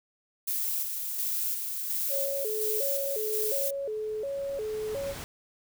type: noise with tremolo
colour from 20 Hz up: violet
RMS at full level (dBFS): -30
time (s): 0.47-3.71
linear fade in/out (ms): 10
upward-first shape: square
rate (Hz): 1.4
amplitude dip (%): 35
type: tone with vibrato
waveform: sine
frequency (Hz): 489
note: B4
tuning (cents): -17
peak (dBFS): -30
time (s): 2.09-5.15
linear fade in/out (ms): 50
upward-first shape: square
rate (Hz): 1.4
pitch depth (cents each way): 220
type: noise with exponential growth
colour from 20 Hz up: pink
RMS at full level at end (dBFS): -39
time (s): 2.71-5.24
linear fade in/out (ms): 0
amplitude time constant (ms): 550
effects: none